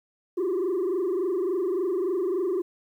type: tone with frequency modulation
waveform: sine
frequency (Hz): 368.2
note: F#4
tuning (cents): -8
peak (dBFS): -21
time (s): 0.37-2.62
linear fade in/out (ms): 10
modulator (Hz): 23.5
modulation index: 1.3
effects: tanh soft clip ceiling -22 dBFS + 10-bit